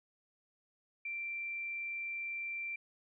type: tone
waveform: sine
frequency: 2354 Hz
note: D7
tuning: 3 cents sharp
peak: -37 dBFS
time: 1.05-2.76 s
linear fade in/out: 5 ms
effects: none